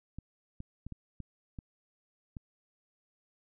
clicks, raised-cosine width 5 ms, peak -29 dBFS, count 7, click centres 0.186 / 0.604 / 0.866 / 0.923 / 1.203 / 1.588 / 2.368 s, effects none

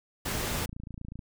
pink noise, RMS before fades -32 dBFS, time 0.25-0.66 s, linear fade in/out 10 ms
click train, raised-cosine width 5 ms, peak -28 dBFS, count 21, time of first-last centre 0.48-1.192 s, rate 28.1 Hz
effects none

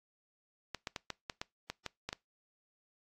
clicks, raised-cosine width 0.2 ms, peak -20 dBFS, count 10, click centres 0.747 / 0.872 / 0.962 / 1.103 / 1.298 / 1.415 / 1.7 / 1.863 / 2.09 / 2.129 s, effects noise-tail reverb RT60 0.2 s tail -24 dB re dry + AAC 48 kbps

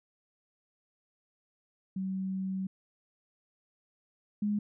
sine tone pair in turn, 190 / 207.5 Hz, F#3 / G#3, +46 / -1 cents, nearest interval major second, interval 153 cents, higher second, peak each -31 / -27 dBFS, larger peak second, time 1.96-2.67 / 4.42-4.59 s, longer first, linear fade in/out 5 ms, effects none

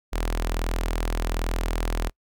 sawtooth tone with notch filter, 41.25 Hz, E1, 2 cents sharp, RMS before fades -26 dBFS, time 0.12-2.1 s, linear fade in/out 20 ms, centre 130 Hz, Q 0.54, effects noise-tail reverb RT60 0.1 s tail -25 dB re dry

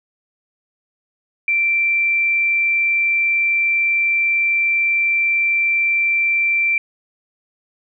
sine tone, 2349 Hz, D7, in tune, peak -14 dBFS, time 1.48-6.78 s, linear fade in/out 2 ms, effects none

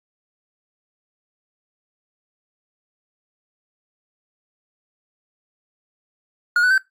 triangle tone with pitch steps, 1434 / 1489.7 / 1547.6 Hz, F6 / F#6 / G6, +45 / +11 / -23 cents, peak -11 dBFS, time 6.56-6.779 s, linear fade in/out 2 ms, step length 73 ms, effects noise-tail reverb RT60 0.2 s tail -21 dB re dry + AAC 48 kbps

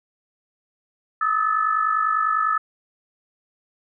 sine tone cluster, 1246 / 1296 / 1744 Hz, D#6 / E6 / A6, +2 / -30 / -16 cents, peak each -24 / -20 / -27 dBFS, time 1.21-2.58 s, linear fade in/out 5 ms, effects none

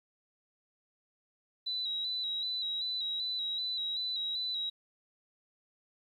sine tone with vibrato, 3918 Hz, B7, 15 cents flat, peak -32 dBFS, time 1.66-4.7 s, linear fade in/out 10 ms, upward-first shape square, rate 2.6 Hz, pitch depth 33 cents each way, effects 11-bit

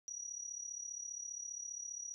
sine tone with amplitude modulation, 5800 Hz, F#8, 35 cents flat, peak -39 dBFS, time 0.08-2.14 s, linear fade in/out 0 ms, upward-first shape sine, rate 35 Hz, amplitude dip 75%, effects none

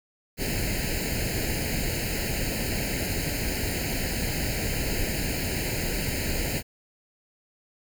pink noise with comb filter, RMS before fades -28 dBFS, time 0.37-6.63 s, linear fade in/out 50 ms, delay 0.43 ms, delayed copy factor +0.95, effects none

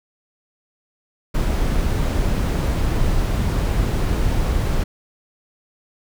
brown noise, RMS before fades -19 dBFS, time 1.34-4.84 s, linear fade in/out 10 ms, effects none

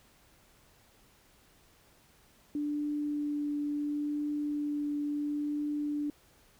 sine tone with vibrato, 293.7 Hz, D4, in tune, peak -30 dBFS, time 2.55-6.1 s, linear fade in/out 2 ms, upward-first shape triangle, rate 0.72 Hz, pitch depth 10 cents each way, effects pink hiss -63 dBFS RMS until 6.59 s

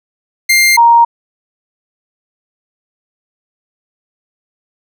sawtooth / sine tone pair in turn, 2100 / 935.4 Hz, C7 / A#5, +6 / +6 cents, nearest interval octave + major second, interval 1400 cents, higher first, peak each -3 dBFS, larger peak neither, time 0.49-0.77 / 0.77-1.05 s, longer neither, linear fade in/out 10 ms, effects none

